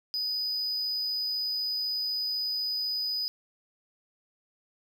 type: tone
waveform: triangle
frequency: 4978 Hz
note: D#8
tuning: in tune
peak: -27 dBFS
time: 0.14-3.28 s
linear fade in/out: 0 ms
effects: none